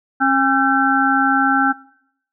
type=harmonic tone with a mistuned harmonic; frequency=270 Hz; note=C#4; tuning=45 cents flat; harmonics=1 / 3 / 5 / 6; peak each=-18 / -18 / -18 / -18 dBFS; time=0.2-1.73 s; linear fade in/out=20 ms; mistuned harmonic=6; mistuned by=-84 cents; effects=noise-tail reverb RT60 0.7 s tail -22 dB re dry